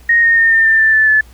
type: tone with pitch steps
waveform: sine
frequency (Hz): 1864.7 / 1845.4 / 1826.3 / 1807.4 / 1788.7 / 1770.2 / 1751.9 / 1733.8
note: A#6 / A#6 / A#6 / A6 / A6 / A6 / A6 / A6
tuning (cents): 0 / -18 / -36 / +46 / +28 / +10 / -8 / -26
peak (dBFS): -7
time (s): 0.09-1.21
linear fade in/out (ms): 5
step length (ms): 140
effects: added 60 Hz sine -39 dBFS peak until 1.33 s + pink hiss -47 dBFS RMS until 1.33 s